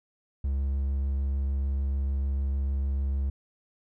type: tone with vibrato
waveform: triangle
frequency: 68.5 Hz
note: C#2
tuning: 20 cents flat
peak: -23 dBFS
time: 0.44-3.3 s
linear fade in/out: 5 ms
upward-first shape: sine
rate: 6.7 Hz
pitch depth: 10 cents each way
effects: none